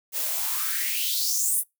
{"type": "noise with high-pass filter sweep", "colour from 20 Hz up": "blue", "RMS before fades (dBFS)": -26, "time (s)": [0.12, 1.64], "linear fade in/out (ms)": 50, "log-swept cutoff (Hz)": [410, 11000], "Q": 4.5, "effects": ["noise-tail reverb RT60 0.2 s tail -25 dB re dry"]}